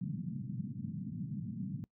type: band-pass noise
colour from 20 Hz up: pink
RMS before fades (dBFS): -40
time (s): 0.01-1.84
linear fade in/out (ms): 0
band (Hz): 120 to 230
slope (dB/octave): 48
effects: noise-tail reverb RT60 0.1 s tail -24 dB re dry